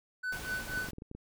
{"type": "tone with tremolo", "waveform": "triangle", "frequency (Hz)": 1502, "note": "F#6", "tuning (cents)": 26, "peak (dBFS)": -29, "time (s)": [0.23, 0.89], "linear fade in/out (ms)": 10, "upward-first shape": "triangle", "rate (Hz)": 4.1, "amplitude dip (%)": 100}
{"type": "noise", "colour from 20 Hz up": "pink", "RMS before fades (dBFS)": -43, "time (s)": [0.32, 0.91], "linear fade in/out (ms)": 5}
{"type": "clicks", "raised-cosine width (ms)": 3, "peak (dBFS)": -31, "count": 10, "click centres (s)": [0.696, 0.736, 0.775, 0.844, 0.887, 0.933, 0.984, 1.021, 1.114, 1.15]}
{"effects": []}